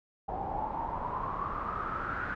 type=noise with low-pass filter sweep; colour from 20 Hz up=pink; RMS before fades=-35 dBFS; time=0.28-2.35 s; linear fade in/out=10 ms; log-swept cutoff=770 to 1500 Hz; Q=9.6; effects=none